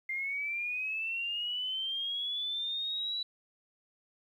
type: linear sweep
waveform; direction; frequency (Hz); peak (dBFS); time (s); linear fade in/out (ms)
sine; up; 2093 to 3951; -32; 0.09-3.23; 5
effects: 11-bit